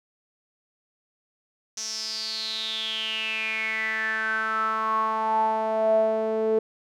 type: tone with band-pass filter sweep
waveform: sawtooth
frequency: 220 Hz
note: A3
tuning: in tune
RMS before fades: -26 dBFS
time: 1.77-6.59 s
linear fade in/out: 5 ms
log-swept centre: 5900 to 470 Hz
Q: 9.2
effects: none